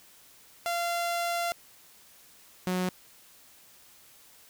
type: tone pair in turn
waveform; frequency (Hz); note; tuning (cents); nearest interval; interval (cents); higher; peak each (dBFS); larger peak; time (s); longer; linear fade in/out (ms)
sawtooth; 689 / 182.89; F5 / F#3; -24 / -20; octave + major seventh; 2296; first; -24 / -23; second; 0.66-1.52 / 2.67-2.89; first; 0
effects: white hiss -56 dBFS RMS until 4.49 s

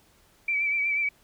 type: tone with vibrato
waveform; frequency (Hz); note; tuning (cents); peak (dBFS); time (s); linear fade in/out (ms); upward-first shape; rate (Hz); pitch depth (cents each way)
sine; 2314; D7; -26; -23; 0.48-1.09; 5; triangle; 8.2; 46
effects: pink hiss -61 dBFS RMS until 1.23 s

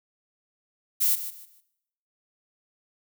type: noise with echo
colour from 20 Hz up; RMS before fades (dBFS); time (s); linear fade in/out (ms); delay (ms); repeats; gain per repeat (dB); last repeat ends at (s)
violet; -22; 1-1.16; 20; 150; 3; -12; 1.61
effects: noise-tail reverb RT60 0.8 s tail -18 dB re dry

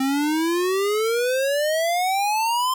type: exponential sweep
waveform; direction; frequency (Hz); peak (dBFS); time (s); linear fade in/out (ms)
square; up; 262.6 to 1046.5; -20; 0-2.74; 5
effects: none

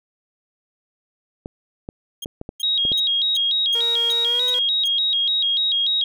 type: clicks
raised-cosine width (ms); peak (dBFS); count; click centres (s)
2; -17; 7; 1.459 / 1.889 / 2.259 / 2.414 / 2.491 / 2.852 / 2.918
type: tone bursts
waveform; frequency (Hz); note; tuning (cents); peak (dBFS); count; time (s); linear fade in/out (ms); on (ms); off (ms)
sawtooth; 3236; G#7; -46; -25; 8; 2.22-4.878; 5; 26; 350
type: tone with vibrato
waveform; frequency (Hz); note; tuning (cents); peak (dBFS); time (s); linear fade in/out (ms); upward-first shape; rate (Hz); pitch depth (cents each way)
sine; 3520; A7; 0; -17; 2.63-6.04; 2; square; 3.4; 130
type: tone with pitch glide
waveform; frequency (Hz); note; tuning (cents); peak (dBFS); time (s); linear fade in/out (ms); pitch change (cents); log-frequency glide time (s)
sawtooth; 466.2 to 496.8; A#4 to B4; 0 to +10; -27; 3.75-4.59; 2; +110; 4.24-4.44
effects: none

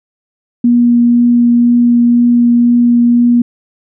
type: tone with vibrato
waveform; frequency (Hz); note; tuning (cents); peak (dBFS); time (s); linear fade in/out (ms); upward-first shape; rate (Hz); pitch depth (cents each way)
sine; 239.3; A#3; +46; -5; 0.64-3.42; 5; triangle; 2; 9
effects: none

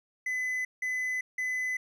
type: tone bursts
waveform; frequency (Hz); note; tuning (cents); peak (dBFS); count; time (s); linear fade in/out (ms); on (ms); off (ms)
triangle; 2013; B6; +33; -27; 3; 0.26-1.77; 5; 390; 170
effects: none

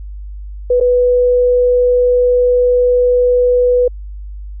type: tone with dropouts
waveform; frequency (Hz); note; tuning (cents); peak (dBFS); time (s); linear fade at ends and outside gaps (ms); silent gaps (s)
sine; 493.9; B4; 0; -8; 0.7-3.88; 5; 0.801-0.809
effects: added 50 Hz sine -25 dBFS peak until 4.6 s

